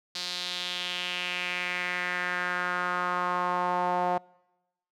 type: tone with band-pass filter sweep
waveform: sawtooth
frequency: 178.9 Hz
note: F3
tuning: 42 cents sharp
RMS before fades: -30 dBFS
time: 0.15-4.18 s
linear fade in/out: 5 ms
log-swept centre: 4400 to 770 Hz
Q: 3.2
effects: noise-tail reverb RT60 1.0 s tail -26 dB re dry